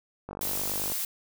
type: click train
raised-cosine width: 1 ms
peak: -23 dBFS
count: 32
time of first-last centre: 0.29-0.92 s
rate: 49.2 Hz
type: noise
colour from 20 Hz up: blue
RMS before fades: -31 dBFS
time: 0.41-1.05 s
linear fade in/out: 2 ms
effects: none

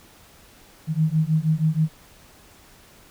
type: beating tone pair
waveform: sine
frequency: 154.4 / 160.7 Hz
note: D#3 / E3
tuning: -13 / -44 cents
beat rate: 6.3 Hz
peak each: -21 dBFS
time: 0.87-1.89 s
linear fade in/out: 50 ms
effects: pink hiss -51 dBFS RMS until 3.1 s

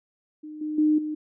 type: tone with level steps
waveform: sine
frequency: 305.3 Hz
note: D#4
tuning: 33 cents flat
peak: -36 / -27 / -17 / -27 dBFS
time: 0.43-1.15 s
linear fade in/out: 10 ms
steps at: 0.61 / 0.78 / 0.98 s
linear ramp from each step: 5 ms
effects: none

